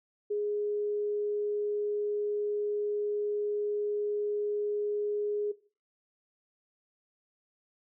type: tone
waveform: sine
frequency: 415.3 Hz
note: G#4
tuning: in tune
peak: -28 dBFS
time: 0.3-5.52 s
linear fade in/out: 10 ms
effects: noise-tail reverb RT60 0.4 s tail -18 dB re dry